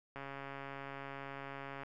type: click train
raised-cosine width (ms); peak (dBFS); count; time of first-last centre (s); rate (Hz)
0.5; -30; 232; 0.16-1.834; 138
effects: none